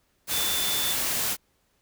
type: tone in noise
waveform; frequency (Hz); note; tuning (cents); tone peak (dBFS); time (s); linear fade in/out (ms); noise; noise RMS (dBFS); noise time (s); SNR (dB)
sine; 3520; A7; 0; -29; 0.3-0.96; 50; white; -27; 0.27-1.37; -5
effects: pink hiss -69 dBFS RMS until 1.81 s